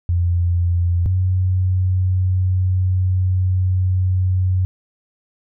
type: tone pair in turn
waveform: sine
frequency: 87.1 / 92.49 Hz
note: F2 / F#2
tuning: -4 / 0 cents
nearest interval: minor second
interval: 104 cents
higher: second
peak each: -14 dBFS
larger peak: neither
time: 0.09-1.06 / 1.06-4.65 s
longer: second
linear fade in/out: 0 ms
effects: none